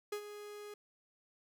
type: tone with ADSR envelope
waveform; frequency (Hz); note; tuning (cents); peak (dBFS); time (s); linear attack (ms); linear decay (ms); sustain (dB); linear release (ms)
45% pulse; 415.3; G#4; 0; -35; 0.12-0.74; 6; 79; -11; 3
effects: none